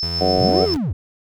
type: tone with tremolo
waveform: sine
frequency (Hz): 5274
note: E8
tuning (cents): 0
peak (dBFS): -20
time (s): 0-0.74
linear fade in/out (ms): 0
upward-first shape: sine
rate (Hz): 7.2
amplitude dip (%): 50
type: tone with vibrato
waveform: 30% pulse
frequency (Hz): 83.5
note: E2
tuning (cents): +23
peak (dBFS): -23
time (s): 0.03-0.77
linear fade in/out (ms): 0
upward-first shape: triangle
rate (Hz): 2.1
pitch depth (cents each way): 30
type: harmonic tone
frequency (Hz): 92.5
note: F#2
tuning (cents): 0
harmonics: 2 / 3 / 4 / 5 / 6 / 7 / 8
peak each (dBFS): -25 / -25 / -25 / -22 / -22 / -23 / -21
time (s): 0.2-0.66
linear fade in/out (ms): 20
type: linear two-way sweep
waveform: triangle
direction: up then down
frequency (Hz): 65.41 to 461.5 to 65.41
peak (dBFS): -17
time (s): 0.38-0.93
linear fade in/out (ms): 5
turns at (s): 0.64
effects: none